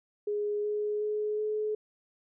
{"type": "tone with pitch steps", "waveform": "sine", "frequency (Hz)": [415.3, 419.2, 423, 427], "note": ["G#4", "G#4", "G#4", "G#4"], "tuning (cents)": [0, 16, 32, 48], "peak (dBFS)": -28, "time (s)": [0.27, 1.75], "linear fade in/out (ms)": 5, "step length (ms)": 370, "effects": []}